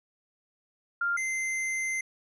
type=tone pair in turn; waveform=sine / square; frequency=1396.9 / 2076 Hz; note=F6 / C7; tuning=0 / -14 cents; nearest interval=perfect fifth; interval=686 cents; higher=second; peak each=-25 / -29 dBFS; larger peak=first; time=1.01-1.17 / 1.17-2.01 s; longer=second; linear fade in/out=5 ms; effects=resampled to 24000 Hz